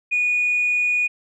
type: tone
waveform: sine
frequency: 2459 Hz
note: D#7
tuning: 21 cents flat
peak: -16 dBFS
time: 0.11-1.08 s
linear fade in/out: 20 ms
effects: tanh soft clip ceiling -13 dBFS